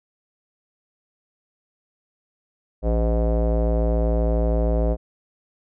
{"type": "tone with low-pass filter", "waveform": "square", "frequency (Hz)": 56.5, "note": "A1", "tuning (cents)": 47, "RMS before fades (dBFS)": -20, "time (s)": [2.82, 4.97], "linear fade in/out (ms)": 50, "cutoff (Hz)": 580, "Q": 4.4, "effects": []}